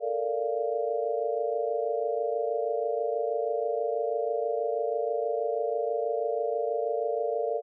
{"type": "chord", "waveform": "sine", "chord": "Bb major seventh", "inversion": "third", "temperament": "equal with one note detuned", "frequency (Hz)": [440, 466.2, 587.3, 694], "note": ["A4", "Bb4", "D5", "F5"], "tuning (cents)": [0, 0, 0, -11], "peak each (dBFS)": [-32, -30, -32, -33], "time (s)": [0, 7.62], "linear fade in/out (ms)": 50, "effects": []}